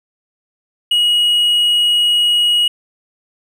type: tone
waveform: triangle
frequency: 2900 Hz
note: F#7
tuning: 35 cents flat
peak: -9 dBFS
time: 0.91-2.68 s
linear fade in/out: 5 ms
effects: none

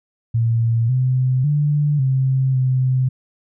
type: tone with pitch steps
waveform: sine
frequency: 115.3 / 128.5 / 147.3 / 132.3 / 129.3 Hz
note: A#2 / C3 / D3 / C3 / C3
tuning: -19 / -31 / +6 / +20 / -20 cents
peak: -14 dBFS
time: 0.34-3.09 s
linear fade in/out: 10 ms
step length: 550 ms
effects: none

